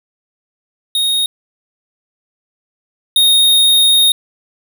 square tone pair in turn, 3729 / 3712 Hz, A#7 / A#7, 0 / -8 cents, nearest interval unison, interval 8 cents, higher first, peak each -13 / -8 dBFS, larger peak second, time 0.95-1.26 / 3.16-4.12 s, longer second, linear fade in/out 2 ms, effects none

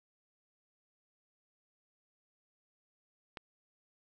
click, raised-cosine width 0.3 ms, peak -26 dBFS, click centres 3.372 s, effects none

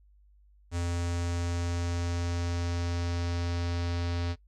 square tone with low-pass filter sweep, 86.4 Hz, F2, 18 cents flat, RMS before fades -31 dBFS, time 0.71-4.36 s, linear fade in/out 50 ms, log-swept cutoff 7600 to 4600 Hz, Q 2, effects noise-tail reverb RT60 0.1 s tail -19 dB re dry + added 50 Hz sine -57 dBFS peak until 4.47 s

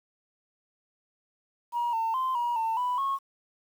sine tone with pitch steps, 953 / 900 / 1038 / 956 / 898 / 990 / 1093 Hz, A#5 / A5 / C6 / A#5 / A5 / B5 / C#6, +38 / +39 / -14 / +43 / +35 / +4 / -25 cents, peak -24 dBFS, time 1.72-3.19 s, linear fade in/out 50 ms, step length 210 ms, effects tanh soft clip ceiling -22 dBFS + 9-bit

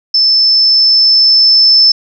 sine tone with level ramp, 5274 Hz, E8, in tune, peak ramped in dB -6 to -3 dBFS, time 0.14-1.92 s, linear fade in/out 5 ms, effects none

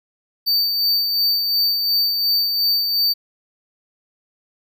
square tone with tremolo, 4596 Hz, D8, 38 cents flat, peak -15 dBFS, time 0.46-3.14 s, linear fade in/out 20 ms, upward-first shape sine, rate 2.8 Hz, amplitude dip 40%, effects none

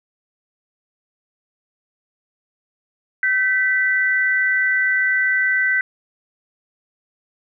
sine tone pair together, 1536 / 1975.5 Hz, G6 / B6, -36 / 0 cents, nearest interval major third, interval 436 cents, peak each -18 dBFS, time 3.23-5.81 s, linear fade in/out 2 ms, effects none

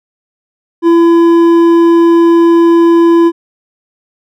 triangle tone with hard clipping, 336.6 Hz, E4, 36 cents sharp, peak -5 dBFS, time 0.82-3.32 s, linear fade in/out 50 ms, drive 10 dB, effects none

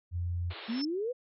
sine tone, 87.31 Hz, F2, in tune, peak -30 dBFS, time 0.11-0.54 s, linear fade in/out 50 ms
white band-pass noise, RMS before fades -45 dBFS, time 0.5-0.82 s, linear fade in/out 10 ms, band 310 to 4300 Hz, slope 96 dB/octave
sine tone with exponential growth, 5300 Hz, E8, 9 cents sharp, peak -32 dBFS, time 0.61-0.85 s, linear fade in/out 5 ms, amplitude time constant 51 ms
sine exponential sweep, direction up, 216.3 to 518 Hz, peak -30 dBFS, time 0.68-1.13 s, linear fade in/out 20 ms
effects none

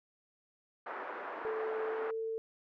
white band-pass noise, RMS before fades -42 dBFS, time 0.86-2.11 s, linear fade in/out 5 ms, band 350 to 1500 Hz, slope 24 dB/octave
sine tone with pitch glide, 440.2 to 447.4 Hz, A4 to A4, +1 to +29 cents, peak -34 dBFS, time 1.45-2.38 s, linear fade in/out 0 ms, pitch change +28 cents, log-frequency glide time 1.84-2.18 s
effects none

